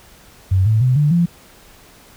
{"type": "tone with pitch steps", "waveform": "sine", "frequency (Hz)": [94.3, 109.58, 127.34, 147.97, 171.95], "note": ["F#2", "A2", "C3", "D3", "F3"], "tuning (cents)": [33, -7, -47, 13, -27], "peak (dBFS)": -11, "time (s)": [0.51, 1.26], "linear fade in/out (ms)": 10, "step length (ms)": 150, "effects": ["pink hiss -46 dBFS RMS until 2.16 s"]}